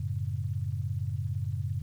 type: chord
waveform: sine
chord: F# minor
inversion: none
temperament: equal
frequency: 92.5 / 110 / 138.59 Hz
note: F#2 / A2 / C#3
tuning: 0 / 0 / 0 cents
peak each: -33 / -33 / -35 dBFS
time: 0-1.82 s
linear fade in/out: 5 ms
effects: 10-bit